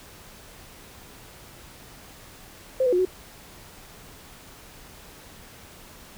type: tone with pitch steps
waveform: sine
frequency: 521 / 496.5 / 359.2 / 370.8 Hz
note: C5 / B4 / F4 / F#4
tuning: -7 / +9 / +49 / +4 cents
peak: -18 dBFS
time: 2.8-3.052 s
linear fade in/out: 5 ms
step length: 63 ms
effects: pink hiss -47 dBFS RMS until 6.17 s